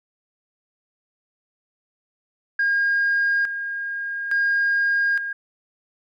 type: tone with tremolo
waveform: sine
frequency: 1621 Hz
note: G#6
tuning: 42 cents flat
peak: -16 dBFS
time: 2.59-5.33 s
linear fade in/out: 5 ms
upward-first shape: square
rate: 0.58 Hz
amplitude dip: 65%
effects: tanh soft clip ceiling -14 dBFS